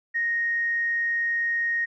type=tone with tanh clipping; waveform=triangle; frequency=1864.7 Hz; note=A#6; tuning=in tune; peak=-22 dBFS; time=0.14-1.86 s; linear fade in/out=20 ms; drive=2 dB; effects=resampled to 16000 Hz